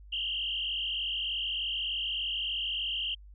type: tone with frequency modulation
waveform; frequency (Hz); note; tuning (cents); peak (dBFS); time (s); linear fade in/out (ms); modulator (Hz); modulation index
sine; 2987; F#7; +16; -30; 0.12-3.15; 10; 43.3; 4.9
effects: added 50 Hz sine -48 dBFS peak until 3.34 s